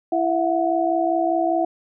sine tone cluster, 333.5 / 665 / 730 Hz, E4 / E5 / F#5, +20 / +15 / -24 cents, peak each -22 dBFS, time 0.12-1.65 s, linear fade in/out 5 ms, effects none

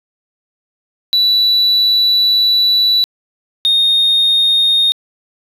sine tone pair in turn, 3951 / 3695 Hz, B7 / A#7, 0 / -16 cents, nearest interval minor second, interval 116 cents, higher first, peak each -7 dBFS, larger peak neither, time 1.13-3.04 / 3.65-4.92 s, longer first, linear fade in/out 0 ms, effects tanh soft clip ceiling -7 dBFS + 8-bit

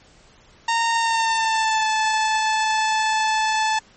sawtooth tone with pitch glide, 921 to 871.8 Hz, A#5 to A5, -21 to -16 cents, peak -14 dBFS, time 0.68-3.79 s, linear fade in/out 5 ms, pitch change -95 cents, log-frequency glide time 0.96-1.86 s, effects pink hiss -52 dBFS RMS until 3.96 s + MP3 32 kbps

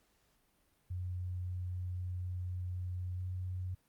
sine tone with pitch glide, 90.4 to 91.56 Hz, F#2 to F#2, -40 to -18 cents, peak -36 dBFS, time 0.9-3.75 s, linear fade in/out 10 ms, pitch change +22 cents, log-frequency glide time 3.15-3.21 s, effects pink hiss -73 dBFS RMS until 3.88 s + Opus 48 kbps

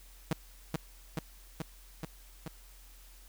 sawtooth tone with echo, 159.4 Hz, D#3, 42 cents sharp, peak -24 dBFS, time 0.31-0.33 s, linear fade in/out 0 ms, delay 430 ms, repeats 5, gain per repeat -2 dB, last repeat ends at 2.48 s, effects added 43 Hz sine -53 dBFS peak until 3.28 s + white hiss -59 dBFS RMS until 3.28 s

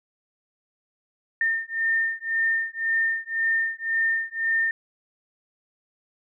sine beating tone pair, 1812 / 1813.9 Hz, A#6 / A#6, -50 / -48 cents, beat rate 1.9 Hz, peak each -25 dBFS, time 1.41-4.71 s, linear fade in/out 2 ms, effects none

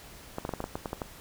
clicks, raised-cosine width 1 ms, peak -18 dBFS, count 10, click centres 0.384 / 0.451 / 0.492 / 0.537 / 0.604 / 0.641 / 0.755 / 0.858 / 0.931 / 1.018 s, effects pink hiss -49 dBFS RMS until 1.2 s

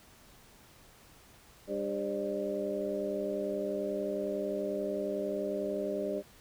harmonic tone with a mistuned harmonic, 100 Hz, G2, 35 cents sharp, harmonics 2 / 3 / 4 / 5 / 6, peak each -40 / -40 / -36 / -40 / -35 dBFS, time 1.67-6.23 s, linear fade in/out 50 ms, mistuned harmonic 5, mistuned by +97 cents, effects pink hiss -58 dBFS RMS until 6.4 s

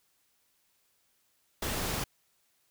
pink noise, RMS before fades -33 dBFS, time 1.62-2.04 s, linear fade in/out 5 ms, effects white hiss -72 dBFS RMS until 2.7 s

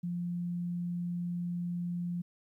sine tone, 174.61 Hz, F3, in tune, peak -32 dBFS, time 0.03-2.22 s, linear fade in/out 10 ms, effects 12-bit

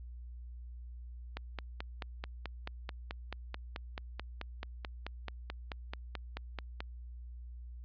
click train, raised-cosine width 0.3 ms, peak -23 dBFS, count 26, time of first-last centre 1.37-6.805 s, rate 4.6 Hz, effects added 60 Hz sine -44 dBFS peak until 7.84 s + resampled to 11025 Hz

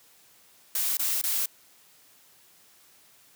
blue noise bursts, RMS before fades -27 dBFS, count 3, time 0.75-1.458 s, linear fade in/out 2 ms, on 220 ms, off 24 ms, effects white hiss -58 dBFS RMS until 3.35 s + high-pass 80 Hz 12 dB/octave

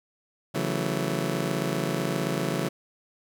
20% pulse chord, F# minor seventh, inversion second, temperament just, 138.75 / 166.5 / 185 / 222 Hz, C#3 / E3 / F#3 / A3, +2 / +18 / 0 / +16 cents, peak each -26 / -26 / -27 / -29 dBFS, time 0.54-2.69 s, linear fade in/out 10 ms, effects none

